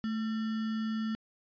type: tone with sample-and-hold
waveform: sine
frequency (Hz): 220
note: A3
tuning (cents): 0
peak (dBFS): -30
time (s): 0.04-1.15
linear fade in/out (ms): 0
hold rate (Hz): 1575
effects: resampled to 11025 Hz